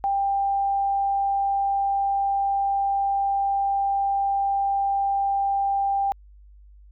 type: tone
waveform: sine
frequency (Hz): 792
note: G5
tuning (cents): +18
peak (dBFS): -20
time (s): 0.04-6.12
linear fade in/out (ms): 0
effects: added 50 Hz sine -46 dBFS peak until 6.91 s